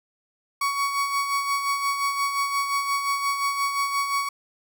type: tone with tremolo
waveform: 35% pulse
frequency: 1121 Hz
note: C#6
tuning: 19 cents sharp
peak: -19 dBFS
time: 0.61-4.29 s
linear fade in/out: 5 ms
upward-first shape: sine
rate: 5.7 Hz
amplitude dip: 50%
effects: none

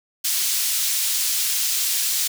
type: high-pass noise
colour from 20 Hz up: pink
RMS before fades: -22 dBFS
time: 0.24-2.28 s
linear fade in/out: 10 ms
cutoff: 4400 Hz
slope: 12 dB/octave
effects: none

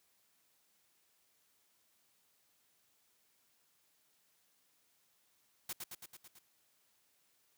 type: noise with echo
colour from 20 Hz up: white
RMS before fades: -41 dBFS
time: 5.69-5.73 s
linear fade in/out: 5 ms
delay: 110 ms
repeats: 6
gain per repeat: -3 dB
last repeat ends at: 6.39 s
effects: white hiss -74 dBFS RMS until 7.57 s + high-pass 80 Hz 12 dB/octave

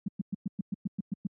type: tone bursts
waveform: sine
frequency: 196 Hz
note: G3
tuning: in tune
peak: -27 dBFS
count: 10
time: 0.06-1.27 s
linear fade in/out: 5 ms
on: 22 ms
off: 110 ms
effects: high-pass 100 Hz 12 dB/octave

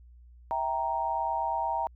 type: chord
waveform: sine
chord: E diminished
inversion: none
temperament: equal with one note detuned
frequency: 654.3 / 784 / 932.3 Hz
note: E5 / G5 / Bb5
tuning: -13 / 0 / 0 cents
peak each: -35 / -32 / -29 dBFS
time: 0.51-1.87 s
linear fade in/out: 0 ms
effects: added 60 Hz sine -50 dBFS peak until 1.95 s

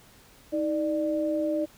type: tone pair together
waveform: sine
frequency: 316.1 / 594 Hz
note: D#4 / D5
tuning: +27 / +20 cents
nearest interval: major seventh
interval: 1093 cents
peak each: -27 dBFS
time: 0.52-1.66 s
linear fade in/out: 20 ms
effects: pink hiss -55 dBFS RMS until 1.77 s

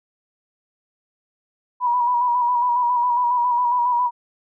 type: tone with vibrato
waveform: sine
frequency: 973 Hz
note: B5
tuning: 26 cents flat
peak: -16 dBFS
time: 1.8-4.11 s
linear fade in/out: 50 ms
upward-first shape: square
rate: 7.3 Hz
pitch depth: 34 cents each way
effects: none

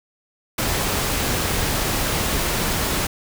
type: noise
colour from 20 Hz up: pink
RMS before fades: -22 dBFS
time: 0.58-3.07 s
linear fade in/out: 5 ms
effects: none

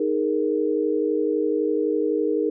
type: chord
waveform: sine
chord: D# suspended fourth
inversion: none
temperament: just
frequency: 311.1 / 414.8 / 466.7 Hz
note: D#4 / G#4 / A#4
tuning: 0 / -2 / +2 cents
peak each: -24 dBFS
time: 0-2.5 s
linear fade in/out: 5 ms
effects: none

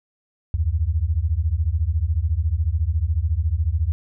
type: beating tone pair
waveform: sine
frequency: 73.42 / 87.42 Hz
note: D2 / F2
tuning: 0 / +2 cents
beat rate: 14 Hz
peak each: -21 dBFS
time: 0.54-3.92 s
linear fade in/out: 0 ms
effects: none

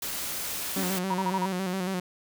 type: noise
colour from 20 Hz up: white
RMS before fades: -33 dBFS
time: 0.02-0.99 s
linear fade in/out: 5 ms
type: tone with vibrato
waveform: sawtooth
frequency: 186.2 Hz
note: F#3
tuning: 11 cents sharp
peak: -24 dBFS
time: 0.76-2 s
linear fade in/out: 5 ms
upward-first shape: square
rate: 7.2 Hz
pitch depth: 53 cents each way
type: tone with exponential decay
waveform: sine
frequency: 277.2 Hz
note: C#4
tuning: in tune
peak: -30 dBFS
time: 0.77-1.11 s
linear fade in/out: 2 ms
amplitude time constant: 72 ms
type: tone bursts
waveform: sine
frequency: 953 Hz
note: A#5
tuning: 38 cents sharp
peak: -25 dBFS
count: 5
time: 1.1-1.459 s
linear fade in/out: 5 ms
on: 43 ms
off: 36 ms
effects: none

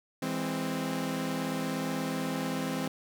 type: chord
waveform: sawtooth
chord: E augmented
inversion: none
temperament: equal with one note detuned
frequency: 164.81 / 205.5 / 261.6 Hz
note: E3 / G#3 / B#3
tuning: 0 / -18 / 0 cents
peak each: -32 / -33 / -29 dBFS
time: 0.22-2.88 s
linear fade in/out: 5 ms
effects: none

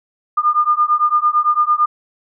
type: beating tone pair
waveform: sine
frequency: 1207 / 1215.9 Hz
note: D6 / D#6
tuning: +47 / -40 cents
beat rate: 8.9 Hz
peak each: -15 dBFS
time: 0.37-1.86 s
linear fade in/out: 10 ms
effects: none

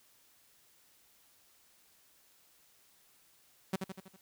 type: tone with echo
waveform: sawtooth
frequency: 190.1 Hz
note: F#3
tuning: 47 cents sharp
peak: -26 dBFS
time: 3.73-3.76 s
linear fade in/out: 5 ms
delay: 81 ms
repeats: 5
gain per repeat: -5 dB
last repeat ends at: 4.165 s
effects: white hiss -66 dBFS RMS until 4.21 s

